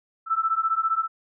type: beating tone pair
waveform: sine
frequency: 1315 / 1330 Hz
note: E6 / E6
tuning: -5 / +15 cents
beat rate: 15 Hz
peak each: -24 dBFS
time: 0.26-1.08 s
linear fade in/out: 50 ms
effects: none